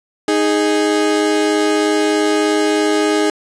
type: tone pair together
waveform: 35% pulse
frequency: 311.1 / 414.3 Hz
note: D#4 / G#4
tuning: 0 / -4 cents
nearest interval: perfect fourth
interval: 496 cents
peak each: -14 dBFS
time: 0.28-3.3 s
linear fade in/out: 2 ms
effects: resampled to 22050 Hz + 8-bit